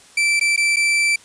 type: tone with dropouts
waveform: 40% pulse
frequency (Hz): 2333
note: D7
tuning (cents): -12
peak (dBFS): -14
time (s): 0.17-1.16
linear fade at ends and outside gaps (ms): 5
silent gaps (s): 0.397-0.41 / 0.563-0.575 / 0.761-0.767
effects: white hiss -47 dBFS RMS until 1.24 s + resampled to 22050 Hz